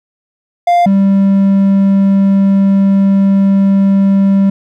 triangle tone pair in turn, 698.5 / 196.01 Hz, F5 / G3, 0 / 0 cents, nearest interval octave + minor seventh, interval 2200 cents, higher first, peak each -4 dBFS, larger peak neither, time 0.67-0.86 / 0.86-4.5 s, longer second, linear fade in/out 5 ms, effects none

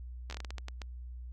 slowing click train, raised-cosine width 0.2 ms, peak -24 dBFS, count 11, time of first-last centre 0.3-0.818 s, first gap 11 ms, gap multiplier 1.32, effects added 61 Hz sine -41 dBFS peak until 1.32 s + AAC 64 kbps

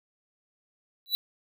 square tone with exponential growth, 3951 Hz, B7, in tune, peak -20 dBFS, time 1.06-1.15 s, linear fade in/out 0 ms, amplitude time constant 19 ms, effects none

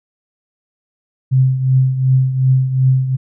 sine tone with tremolo, 130.81 Hz, C3, in tune, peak -7 dBFS, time 1.31-3.17 s, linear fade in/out 20 ms, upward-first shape triangle, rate 2.7 Hz, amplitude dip 70%, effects none

